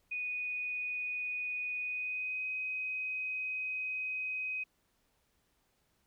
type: tone with pitch glide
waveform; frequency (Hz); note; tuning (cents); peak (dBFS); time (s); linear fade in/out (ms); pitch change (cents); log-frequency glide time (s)
sine; 2479 to 2518; D#7 to D#7; -7 to +20; -34; 0.11-4.64; 10; +27; 1.79-2.46
effects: pink hiss -75 dBFS RMS until 6.06 s